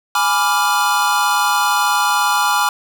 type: chord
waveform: square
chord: G# diminished seventh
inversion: none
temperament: equal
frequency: 830.6 / 987.8 / 1174.7 / 1396.9 Hz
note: G#5 / B5 / D6 / F6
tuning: 0 / 0 / 0 / 0 cents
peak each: -20 dBFS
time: 0.15-2.69 s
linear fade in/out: 2 ms
effects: none